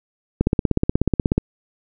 click train, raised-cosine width 3 ms, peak -3 dBFS, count 17, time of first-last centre 0.41-1.38 s, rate 16.5 Hz, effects none

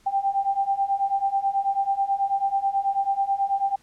sine beating tone pair, 783 / 792.2 Hz, G5 / G5, -2 / +18 cents, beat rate 9.2 Hz, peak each -25 / -23 dBFS, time 0.06-3.76 s, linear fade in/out 10 ms, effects pink hiss -59 dBFS RMS until 3.82 s + low-pass 10000 Hz 12 dB/octave

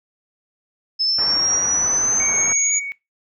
sine linear sweep, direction up, 5200 to 6810 Hz, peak -16 dBFS, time 0.99-2.8 s, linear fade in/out 20 ms
white low-pass noise, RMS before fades -32 dBFS, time 1.18-2.53 s, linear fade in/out 5 ms, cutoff 1700 Hz, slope 24 dB/octave
sine tone with vibrato, 2241 Hz, C#7, 18 cents sharp, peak -25 dBFS, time 2.2-2.92 s, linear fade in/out 0 ms, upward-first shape triangle, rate 4 Hz, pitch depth 9 cents each way
effects noise-tail reverb RT60 0.2 s tail -20 dB re dry

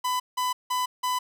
45% pulse tone bursts, 1000 Hz, B5, 21 cents sharp, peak -24 dBFS, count 4, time 0.04-1.19 s, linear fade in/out 10 ms, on 160 ms, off 170 ms, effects none

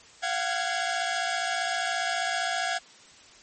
sawtooth tone cluster, 692 / 747 / 1655 Hz, F5 / F#5 / G#6, -16 / +16 / -6 cents, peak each -27 dBFS, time 0.22-2.79 s, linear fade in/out 20 ms, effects white hiss -52 dBFS RMS until 3.42 s + MP3 32 kbps

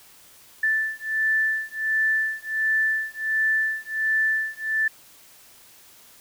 sine beating tone pair, 1760 / 1761.4 Hz, A6 / A6, 0 / +1 cents, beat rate 1.4 Hz, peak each -24 dBFS, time 0.63-4.88 s, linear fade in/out 5 ms, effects white hiss -51 dBFS RMS until 6.2 s

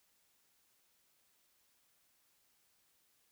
silence, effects white hiss -74 dBFS RMS until 3.31 s

